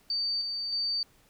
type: tone with tremolo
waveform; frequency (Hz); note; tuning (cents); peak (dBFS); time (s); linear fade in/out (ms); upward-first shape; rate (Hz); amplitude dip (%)
sine; 4600; D8; -37; -27; 0.1-1.03; 2; square; 1.6; 35
effects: pink hiss -63 dBFS RMS until 1.29 s